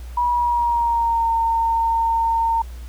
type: tone with pitch glide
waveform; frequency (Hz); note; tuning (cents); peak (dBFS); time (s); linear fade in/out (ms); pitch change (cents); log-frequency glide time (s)
sine; 968 to 913.7; B5 to A#5; -35 to -35; -16; 0.17-2.62; 5; -100; 0.29-1.31
effects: added 60 Hz sine -31 dBFS peak until 2.88 s + pink hiss -48 dBFS RMS until 2.88 s